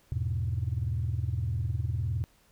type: chord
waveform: sine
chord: E major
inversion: none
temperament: equal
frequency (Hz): 82.41 / 103.83 / 123.47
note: E2 / G#2 / B2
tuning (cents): 0 / 0 / 0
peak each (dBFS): -31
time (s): 0.12-2.24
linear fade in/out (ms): 0
effects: tanh soft clip ceiling -21 dBFS + pink hiss -64 dBFS RMS until 2.51 s